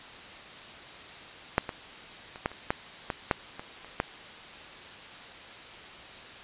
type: clicks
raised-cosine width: 0.5 ms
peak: -6 / -18 / -27 / -11 / -29 / -10 / -14 / -7 / -23 / -30 / -10 dBFS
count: 11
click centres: 1.581 / 1.692 / 2.359 / 2.459 / 2.516 / 2.705 / 3.102 / 3.312 / 3.595 / 3.846 / 4.001 s
effects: white hiss -45 dBFS RMS until 6.43 s + resampled to 8000 Hz